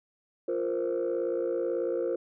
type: chord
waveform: sine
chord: F suspended fourth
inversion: none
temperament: just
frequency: 349.2 / 465.6 / 523.8 Hz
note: F4 / Bb4 / C5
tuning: 0 / -2 / +2 cents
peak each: -30 dBFS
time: 0.48-2.16 s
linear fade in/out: 5 ms
effects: tanh soft clip ceiling -22 dBFS